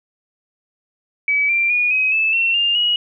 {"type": "tone with pitch steps", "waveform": "sine", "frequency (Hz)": [2286, 2365, 2447, 2532, 2620, 2711, 2805, 2902], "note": ["D7", "D7", "D#7", "D#7", "E7", "E7", "F7", "F#7"], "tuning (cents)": [-47, 12, -29, 30, -11, 48, 7, -34], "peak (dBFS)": -14, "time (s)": [1.28, 2.96], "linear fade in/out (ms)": 2, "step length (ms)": 210, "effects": []}